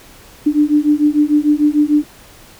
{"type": "beating tone pair", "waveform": "sine", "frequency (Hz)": [293.9, 300.6], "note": ["D4", "D4"], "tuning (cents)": [1, 40], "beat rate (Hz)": 6.7, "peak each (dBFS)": -13, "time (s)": [0.46, 2.04], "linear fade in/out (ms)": 10, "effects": ["pink hiss -42 dBFS RMS until 2.59 s"]}